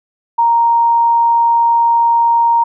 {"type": "tone", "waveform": "sine", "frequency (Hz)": 932.3, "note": "A#5", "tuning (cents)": 0, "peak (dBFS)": -8, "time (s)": [0.38, 2.64], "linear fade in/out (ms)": 10, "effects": []}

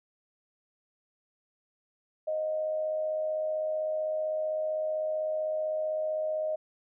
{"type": "tone with amplitude modulation", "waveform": "sine", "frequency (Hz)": 622.3, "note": "D#5", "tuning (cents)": 0, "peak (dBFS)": -26, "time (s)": [2.27, 6.56], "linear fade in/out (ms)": 10, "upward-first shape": "sine", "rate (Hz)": 95.7, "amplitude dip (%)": 40, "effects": []}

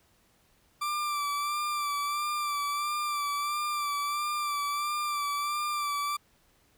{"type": "tone with vibrato", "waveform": "40% pulse", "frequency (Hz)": 1174.7, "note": "D6", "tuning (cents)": 0, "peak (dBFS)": -28, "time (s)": [0.81, 6.17], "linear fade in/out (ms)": 10, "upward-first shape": "sine", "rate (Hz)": 1.5, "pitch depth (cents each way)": 33, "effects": ["pink hiss -66 dBFS RMS until 6.77 s"]}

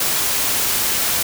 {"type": "noise", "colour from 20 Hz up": "white", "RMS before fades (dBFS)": -19, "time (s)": [0, 1.23], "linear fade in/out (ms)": 5, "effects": []}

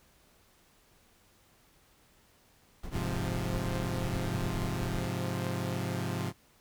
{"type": "noise with tremolo", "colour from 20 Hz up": "brown", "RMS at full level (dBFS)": -36, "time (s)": [2.83, 5.07], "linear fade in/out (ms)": 5, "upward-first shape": "triangle", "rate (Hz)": 10, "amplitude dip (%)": 65}
{"type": "chord", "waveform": "sawtooth", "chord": "F minor", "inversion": "first", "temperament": "equal", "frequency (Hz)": [103.83, 130.81, 174.61], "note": ["Ab2", "C3", "F3"], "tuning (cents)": [0, 0, 0], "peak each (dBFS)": -32, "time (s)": [2.91, 6.33], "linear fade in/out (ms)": 50}
{"effects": ["pink hiss -64 dBFS RMS until 6.6 s"]}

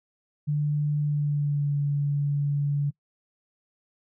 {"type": "tone with pitch glide", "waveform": "sine", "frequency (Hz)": [147.9, 143.61], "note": ["D3", "D3"], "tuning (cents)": [13, -38], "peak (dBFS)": -22, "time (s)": [0.47, 2.91], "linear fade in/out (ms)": 20, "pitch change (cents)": -51, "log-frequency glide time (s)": [1, 1.75], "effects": ["noise-tail reverb RT60 0.1 s tail -23 dB re dry"]}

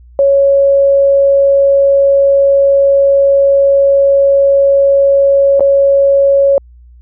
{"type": "tone with dropouts", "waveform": "sine", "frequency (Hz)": 554.4, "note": "C#5", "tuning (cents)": 0, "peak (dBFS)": -5, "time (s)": [0.19, 6.58], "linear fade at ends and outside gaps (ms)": 1, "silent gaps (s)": [5.596, 5.606], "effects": ["added 60 Hz sine -36 dBFS peak until 7.01 s"]}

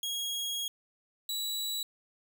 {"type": "tone pair in turn", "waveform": "sawtooth", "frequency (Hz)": [3295, 3918], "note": ["G#7", "B7"], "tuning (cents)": [-14, -15], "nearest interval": "minor third", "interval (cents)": 299, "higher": "second", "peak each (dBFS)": [-29, -29], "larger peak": "neither", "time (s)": [[0.03, 0.68], [1.29, 1.83]], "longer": "first", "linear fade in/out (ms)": 2, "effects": []}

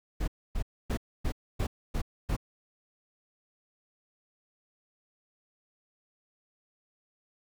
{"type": "noise bursts", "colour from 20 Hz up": "brown", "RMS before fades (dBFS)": -29, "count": 7, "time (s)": [0.2, 2.366], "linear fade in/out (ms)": 10, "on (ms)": 78, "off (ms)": 270, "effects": []}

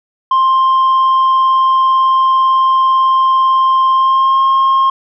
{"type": "tone with pitch glide", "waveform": "sine", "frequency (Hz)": [1053, 1069.6], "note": ["C6", "C6"], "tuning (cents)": [11, 38], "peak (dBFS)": -5, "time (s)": [0.31, 4.9], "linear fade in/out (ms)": 5, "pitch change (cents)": 27, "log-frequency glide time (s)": [3.92, 4.41], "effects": ["tanh soft clip ceiling -7 dBFS"]}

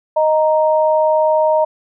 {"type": "tone pair together", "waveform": "sine", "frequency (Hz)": [622.3, 932.4], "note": ["D#5", "A#5"], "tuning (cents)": [0, 0], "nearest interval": "perfect fifth", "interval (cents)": 700, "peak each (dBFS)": [-12, -16], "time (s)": [0.16, 1.65], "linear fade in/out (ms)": 10, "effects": []}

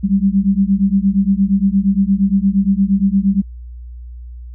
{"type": "beating tone pair", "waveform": "sine", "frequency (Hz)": [191.8, 200.4], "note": ["G3", "G3"], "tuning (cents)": [-37, 38], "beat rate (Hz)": 8.6, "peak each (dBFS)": -14, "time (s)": [0.03, 3.42], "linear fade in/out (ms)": 20, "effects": ["added 60 Hz sine -29 dBFS peak until 4.54 s"]}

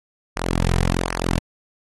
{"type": "tone with flanger", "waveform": "sawtooth", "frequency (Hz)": 43.66, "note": "F1", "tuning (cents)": 0, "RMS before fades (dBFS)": -21, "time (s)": [0.36, 1.39], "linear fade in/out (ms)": 10, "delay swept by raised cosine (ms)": [0.26, 3.56], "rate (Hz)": 1.3, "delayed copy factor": -0.75, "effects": ["AAC 32 kbps"]}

